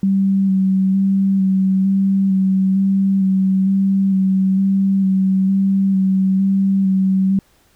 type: tone with vibrato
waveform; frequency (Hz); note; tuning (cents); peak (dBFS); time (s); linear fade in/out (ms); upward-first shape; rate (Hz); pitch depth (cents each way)
sine; 192.4; G3; -32; -12; 0.03-7.39; 2; square; 1.1; 17
effects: pink hiss -56 dBFS RMS until 7.75 s